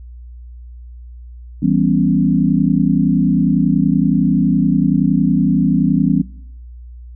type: chord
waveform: sine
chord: C# half-diminished seventh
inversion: first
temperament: equal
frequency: 164.81 / 196 / 246.9 / 277.2 Hz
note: E3 / G3 / B3 / C#4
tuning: 0 / 0 / 0 / 0 cents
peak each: -17 dBFS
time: 1.62-6.22 s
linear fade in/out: 10 ms
effects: noise-tail reverb RT60 0.6 s tail -18 dB re dry + added 60 Hz sine -32 dBFS peak until 7.15 s

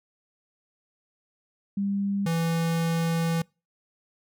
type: tone pair in turn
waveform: sine / square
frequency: 199.2 / 165.77 Hz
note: G3 / E3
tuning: +28 / +10 cents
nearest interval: minor third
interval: 318 cents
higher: first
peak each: -24 dBFS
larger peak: neither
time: 1.77-2.26 / 2.26-3.42 s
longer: second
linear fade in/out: 5 ms
effects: noise-tail reverb RT60 0.3 s tail -26 dB re dry

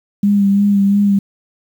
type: tone with vibrato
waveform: sine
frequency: 200.7 Hz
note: G3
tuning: 41 cents sharp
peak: -9 dBFS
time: 0.23-1.19 s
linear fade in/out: 5 ms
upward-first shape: sine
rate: 2.9 Hz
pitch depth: 27 cents each way
effects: 7-bit

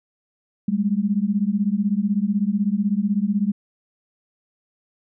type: beating tone pair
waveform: sine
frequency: 196 / 212 Hz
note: G3 / G#3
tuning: 0 / +36 cents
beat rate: 16 Hz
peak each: -21 dBFS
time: 0.68-3.52 s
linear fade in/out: 5 ms
effects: none

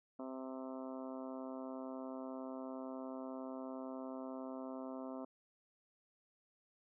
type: harmonic tone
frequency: 131 Hz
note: C3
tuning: 2 cents sharp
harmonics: 2 / 3 / 4 / 5 / 6 / 7 / 8 / 9 / 10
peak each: -45 / -54 / -51 / -50 / -60 / -57 / -57 / -60 / -61 dBFS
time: 0.19-5.25 s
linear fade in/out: 5 ms
effects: none

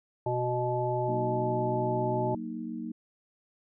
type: harmonic tone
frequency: 123.5 Hz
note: B2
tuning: in tune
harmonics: 1 / 3 / 5 / 7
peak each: -32 / -32 / -32 / -32 dBFS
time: 0.26-2.35 s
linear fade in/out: 5 ms
type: chord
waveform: sine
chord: D# minor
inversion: first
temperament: equal with one note detuned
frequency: 186.07 / 233.1 / 311.1 Hz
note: F#3 / A#3 / D#4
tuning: +10 / 0 / 0 cents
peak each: -41 / -36 / -39 dBFS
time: 1.08-2.92 s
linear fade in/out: 5 ms
effects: none

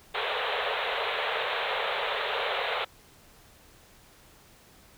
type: band-pass noise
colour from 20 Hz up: pink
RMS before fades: -30 dBFS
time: 0.14-2.85 s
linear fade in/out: 10 ms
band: 420 to 3900 Hz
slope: 96 dB/octave
effects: pink hiss -56 dBFS RMS until 4.97 s

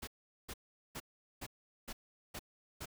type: noise bursts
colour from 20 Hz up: pink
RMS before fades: -44 dBFS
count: 7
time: 0.02-2.858 s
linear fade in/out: 10 ms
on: 54 ms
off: 410 ms
effects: none

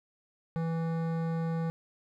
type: tone with hard clipping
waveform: sine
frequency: 164.5 Hz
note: E3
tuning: 3 cents flat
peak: -31 dBFS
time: 0.56-1.7 s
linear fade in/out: 0 ms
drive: 15 dB
effects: none

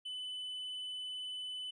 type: tone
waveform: triangle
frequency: 3006 Hz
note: F#7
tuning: 27 cents sharp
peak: -38 dBFS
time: 0.05-1.71 s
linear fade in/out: 10 ms
effects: resampled to 22050 Hz

